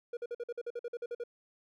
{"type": "tone bursts", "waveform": "triangle", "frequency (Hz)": 477.1, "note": "A#4", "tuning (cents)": 40, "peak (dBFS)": -33, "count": 13, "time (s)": [0.13, 1.238], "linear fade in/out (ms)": 5, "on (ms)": 40, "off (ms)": 49, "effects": []}